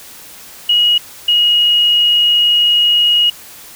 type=tone pair in turn; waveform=sine; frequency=2898 / 2887 Hz; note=F#7 / F#7; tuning=-37 / -43 cents; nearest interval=unison; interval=6 cents; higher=first; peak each=-8 dBFS; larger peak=neither; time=0.69-0.98 / 1.28-3.3 s; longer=second; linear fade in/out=5 ms; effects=white hiss -36 dBFS RMS until 3.75 s